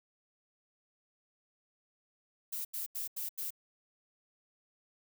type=noise bursts; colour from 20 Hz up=violet; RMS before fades=-38 dBFS; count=5; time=2.52-3.506 s; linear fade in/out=10 ms; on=130 ms; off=84 ms; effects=none

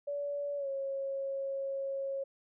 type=tone with pitch glide; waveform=sine; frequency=573 to 545.9 Hz; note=D5 to C#5; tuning=-43 to -27 cents; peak=-33 dBFS; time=0.07-2.24 s; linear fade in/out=10 ms; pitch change=-84 cents; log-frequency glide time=0.57-0.68 s; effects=none

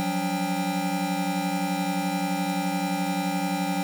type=tone cluster; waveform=square; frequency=176.6 / 188.2 / 285.4 / 791 Hz; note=F3 / F#3 / D4 / G5; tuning=+20 / +30 / -49 / +15 cents; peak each=-31 dBFS; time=0-3.83 s; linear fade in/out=0 ms; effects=none

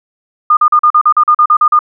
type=tone bursts; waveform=sine; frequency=1217 Hz; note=D#6; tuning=39 cents flat; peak=-4 dBFS; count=12; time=0.5-1.791 s; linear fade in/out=5 ms; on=70 ms; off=41 ms; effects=none

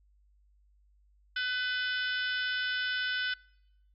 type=harmonic tone with a mistuned harmonic; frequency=501 Hz; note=B4; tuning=25 cents sharp; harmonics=3 / 4 / 5 / 6 / 7 / 8 / 9 / 10; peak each=-31 / -44 / -45 / -38 / -40 / -46 / -47 / -44 dBFS; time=1.36-3.34 s; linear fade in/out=5 ms; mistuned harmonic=10; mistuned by=+38 cents; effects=noise-tail reverb RT60 0.9 s tail -26 dB re dry + added 50 Hz sine -62 dBFS peak until 3.94 s

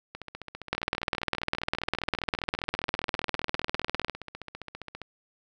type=two click trains; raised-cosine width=0.3 ms; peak=-22 / -9 dBFS; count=74 / 68; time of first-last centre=0.15-5.017 / 0.73-4.097 s; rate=15 / 19.9 Hz; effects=none

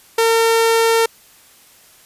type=tone; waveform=sawtooth; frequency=455.1 Hz; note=A#4; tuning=42 cents flat; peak=-8 dBFS; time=0.18-1.06 s; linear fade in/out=5 ms; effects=white hiss -48 dBFS RMS until 2.05 s + resampled to 32000 Hz

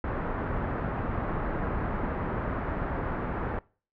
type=low-pass noise; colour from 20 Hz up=pink; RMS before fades=-31 dBFS; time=0.04-3.59 s; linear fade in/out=2 ms; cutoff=1600 Hz; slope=24 dB/octave; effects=noise-tail reverb RT60 0.4 s tail -23 dB re dry

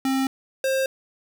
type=tone pair in turn; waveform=square; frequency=266.5 / 531.8 Hz; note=C4 / C5; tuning=+32 / +28 cents; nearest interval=octave; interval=1196 cents; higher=second; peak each=-21 dBFS; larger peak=neither; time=0.05-0.27 / 0.64-0.86 s; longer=neither; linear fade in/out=2 ms; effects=none

